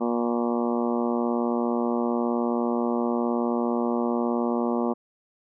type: harmonic tone with a mistuned harmonic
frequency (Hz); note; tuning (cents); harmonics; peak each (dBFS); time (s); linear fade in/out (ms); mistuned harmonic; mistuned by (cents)
119; A#2; +36; 2 / 3 / 4 / 5 / 6 / 7 / 8 / 9 / 10; -25 / -29 / -31 / -33 / -35 / -36 / -37 / -38 / -39; 0-4.94; 20; 10; -51
effects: none